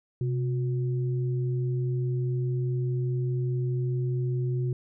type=tone pair together; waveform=sine; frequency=128.67 / 361.2 Hz; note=C3 / F#4; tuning=-29 / -42 cents; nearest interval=octave + tritone; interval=1787 cents; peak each=-25 / -35 dBFS; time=0.21-4.73 s; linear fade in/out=2 ms; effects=none